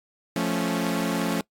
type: chord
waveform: sawtooth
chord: F augmented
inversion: none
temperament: equal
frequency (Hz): 174.61 / 220 / 277.2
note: F3 / A3 / C#4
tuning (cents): 0 / 0 / 0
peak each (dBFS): -24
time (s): 0.36-1.41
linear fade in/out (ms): 2
effects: noise-tail reverb RT60 0.1 s tail -23 dB re dry + AAC 64 kbps